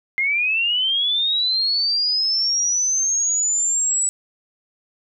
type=linear sweep; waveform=sine; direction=up; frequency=2093 to 7902 Hz; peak=-17 dBFS; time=0.18-4.09 s; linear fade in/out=0 ms; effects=none